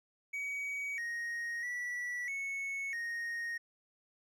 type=tone with pitch steps; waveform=triangle; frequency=2262 / 1872 / 1953 / 2205 / 1863 Hz; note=C#7 / A#6 / B6 / C#7 / A#6; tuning=+34 / +7 / -20 / -10 / -2 cents; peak=-34 dBFS; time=0.33-3.58 s; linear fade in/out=10 ms; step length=650 ms; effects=none